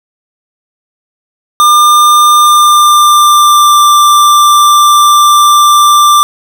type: tone with pitch glide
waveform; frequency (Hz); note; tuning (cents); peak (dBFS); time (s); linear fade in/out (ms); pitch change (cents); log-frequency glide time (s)
square; 1200 to 1181.4; D6 to D6; +37 to +10; -3; 1.6-6.23; 0; -27; 2.41-3.83
effects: none